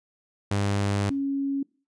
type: tone pair in turn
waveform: sawtooth / sine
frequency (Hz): 100.6 / 276.3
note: G2 / C#4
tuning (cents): +45 / -6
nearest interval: octave + perfect fourth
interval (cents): 1749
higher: second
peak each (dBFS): -19 / -24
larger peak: first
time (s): 0.51-1.1 / 1.1-1.63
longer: first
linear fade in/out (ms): 5
effects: noise-tail reverb RT60 0.4 s tail -24 dB re dry + resampled to 22050 Hz